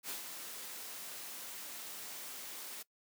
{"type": "noise with ADSR envelope", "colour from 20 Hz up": "white", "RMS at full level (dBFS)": -40, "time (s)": [0.03, 2.83], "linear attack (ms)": 64, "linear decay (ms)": 120, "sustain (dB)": -6, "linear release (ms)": 11, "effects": ["noise-tail reverb RT60 0.1 s tail -21 dB re dry", "high-pass 200 Hz 12 dB/octave"]}